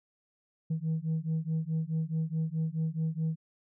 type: beating tone pair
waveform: sine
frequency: 157.8 / 162.5 Hz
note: D#3 / E3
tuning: +25 / -24 cents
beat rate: 4.7 Hz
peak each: -30 dBFS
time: 0.7-3.36 s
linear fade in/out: 10 ms
effects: tanh soft clip ceiling -25 dBFS